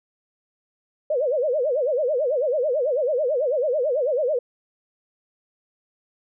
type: tone with vibrato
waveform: sine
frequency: 549 Hz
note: C#5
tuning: 17 cents flat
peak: -19 dBFS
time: 1.1-4.39 s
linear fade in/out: 5 ms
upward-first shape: sine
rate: 9.1 Hz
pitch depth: 240 cents each way
effects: none